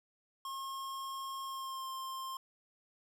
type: tone with pitch glide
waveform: square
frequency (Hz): 1077 to 1056.7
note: C6 to C6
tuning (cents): +50 to +17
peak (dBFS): -40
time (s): 0.45-2.37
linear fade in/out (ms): 2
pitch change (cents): -33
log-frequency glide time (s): 1.44-1.88
effects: none